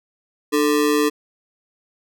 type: ring-modulated tone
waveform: square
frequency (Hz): 370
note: F#4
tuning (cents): 0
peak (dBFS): -13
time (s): 0.52-1.1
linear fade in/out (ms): 20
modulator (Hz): 69.9
effects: none